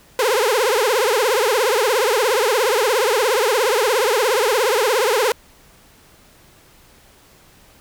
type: tone with vibrato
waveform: sawtooth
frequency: 466.2 Hz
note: A#4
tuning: in tune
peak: -11 dBFS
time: 0.19-5.32 s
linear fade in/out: 2 ms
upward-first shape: triangle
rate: 17 Hz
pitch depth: 280 cents each way
effects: pink hiss -50 dBFS RMS until 7.8 s